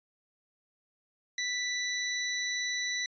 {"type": "tone", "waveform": "20% pulse", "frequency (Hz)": 1975.5, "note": "B6", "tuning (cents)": 0, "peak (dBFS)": -25, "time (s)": [1.38, 3.06], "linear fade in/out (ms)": 2, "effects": ["resampled to 16000 Hz"]}